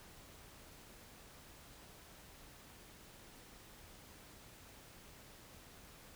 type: silence
effects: pink hiss -58 dBFS RMS until 6.15 s